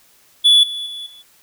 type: tone with level steps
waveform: triangle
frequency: 3432 Hz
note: A7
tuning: 44 cents flat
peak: -6 / -22 / -26 / -38 dBFS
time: 0.44-1.23 s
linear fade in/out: 20 ms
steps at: 0.63 / 0.86 / 1.06 s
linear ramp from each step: 5 ms
effects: white hiss -53 dBFS RMS until 1.42 s